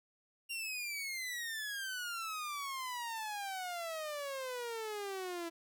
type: exponential sweep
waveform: sawtooth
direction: down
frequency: 2794 to 331.3 Hz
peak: -35 dBFS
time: 0.49-5.5 s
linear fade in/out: 20 ms
effects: none